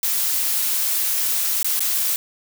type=noise with dropouts; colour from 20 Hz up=blue; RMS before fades=-21 dBFS; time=0.03-2.16 s; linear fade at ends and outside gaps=1 ms; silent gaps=1.629-1.645 / 1.794-1.805 s; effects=none